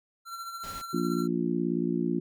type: tone with tremolo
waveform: square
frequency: 1361 Hz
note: F6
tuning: 45 cents flat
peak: -35 dBFS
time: 0.25-1.28 s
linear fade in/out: 50 ms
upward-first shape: triangle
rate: 14 Hz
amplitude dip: 55%
type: noise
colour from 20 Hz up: pink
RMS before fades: -44 dBFS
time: 0.63-0.82 s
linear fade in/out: 10 ms
type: harmonic tone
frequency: 58.27 Hz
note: A#1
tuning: in tune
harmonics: 3 / 4 / 5 / 6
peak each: -31 / -31 / -31 / -31 dBFS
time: 0.93-2.2 s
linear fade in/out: 10 ms
effects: none